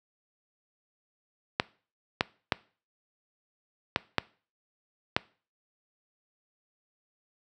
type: clicks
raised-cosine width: 0.3 ms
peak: -6 dBFS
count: 6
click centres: 1.599 / 2.209 / 2.522 / 3.961 / 4.183 / 5.165 s
effects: noise-tail reverb RT60 0.4 s tail -22 dB re dry + high-pass 80 Hz 12 dB/octave